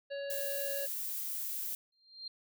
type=harmonic tone; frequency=560 Hz; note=C#5; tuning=18 cents sharp; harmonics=1 / 3 / 5 / 7 / 8; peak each=-37 / -47 / -51 / -54 / -55 dBFS; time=0.1-0.87 s; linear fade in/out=20 ms
type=noise; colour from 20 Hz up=violet; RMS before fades=-38 dBFS; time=0.3-1.75 s; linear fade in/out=2 ms
type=tone with exponential growth; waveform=sine; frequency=4186 Hz; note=C8; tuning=in tune; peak=-38 dBFS; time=1.92-2.28 s; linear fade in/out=5 ms; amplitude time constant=78 ms
effects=none